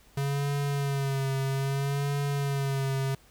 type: tone with vibrato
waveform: square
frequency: 138.59 Hz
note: C#3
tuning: in tune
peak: -27 dBFS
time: 0.17-3.15 s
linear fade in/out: 5 ms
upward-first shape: sine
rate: 0.62 Hz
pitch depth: 45 cents each way
effects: added 50 Hz sine -61 dBFS peak until 3.3 s + pink hiss -59 dBFS RMS until 3.3 s